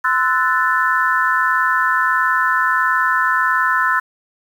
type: chord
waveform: sine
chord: F# half-diminished seventh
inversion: second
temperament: equal with one note detuned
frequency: 1028.5 / 1318.5 / 1480 / 1760 Hz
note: C6 / E6 / F#6 / A6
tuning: -30 / 0 / 0 / 0 cents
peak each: -19 dBFS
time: 0.04-4 s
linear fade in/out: 10 ms
effects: 7-bit